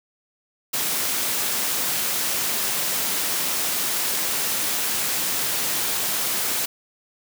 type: high-pass noise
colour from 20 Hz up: white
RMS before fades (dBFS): -24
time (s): 0.73-6.66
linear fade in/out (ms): 10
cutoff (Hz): 120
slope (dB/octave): 12
effects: none